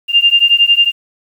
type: beating tone pair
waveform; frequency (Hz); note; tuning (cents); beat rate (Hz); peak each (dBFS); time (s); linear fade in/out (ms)
sine; 2794 / 2805; F7 / F7; 0 / +7; 11; -10; 0.08-0.92; 50
effects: 7-bit